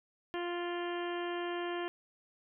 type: harmonic tone with a mistuned harmonic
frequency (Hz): 349.2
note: F4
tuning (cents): 0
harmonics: 1 / 2 / 3 / 4 / 5 / 6 / 7 / 8 / 9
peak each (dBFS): -36 / -42 / -44 / -49 / -45 / -53 / -53 / -50 / -50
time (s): 0.34-1.88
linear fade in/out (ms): 0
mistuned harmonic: 7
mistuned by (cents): -29
effects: none